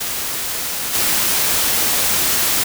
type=noise with level steps; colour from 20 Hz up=white; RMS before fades=-23 / -17 dBFS; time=0-2.64 s; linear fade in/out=10 ms; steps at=0.93 s; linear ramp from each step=20 ms; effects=none